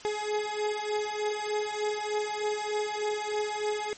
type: beating tone pair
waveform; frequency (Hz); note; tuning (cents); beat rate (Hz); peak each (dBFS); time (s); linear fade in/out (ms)
30% pulse; 419.6 / 422.9; G#4 / G#4; +18 / +31; 3.3; -29 / -29; 0.05-3.93; 0
effects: white hiss -48 dBFS RMS until 3.97 s + MP3 32 kbps